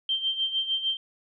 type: tone with tremolo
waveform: sine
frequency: 3142 Hz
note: G7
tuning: 3 cents sharp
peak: -22 dBFS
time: 0.09-0.97 s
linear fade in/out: 2 ms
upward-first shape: sine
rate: 6.6 Hz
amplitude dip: 70%
effects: none